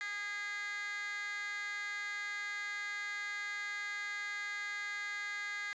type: tone with high-pass filter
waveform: 15% pulse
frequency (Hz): 409.8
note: G#4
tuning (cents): -23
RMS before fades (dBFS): -40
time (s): 0.01-5.73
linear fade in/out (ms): 0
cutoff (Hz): 1900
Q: 6.3
effects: resampled to 16000 Hz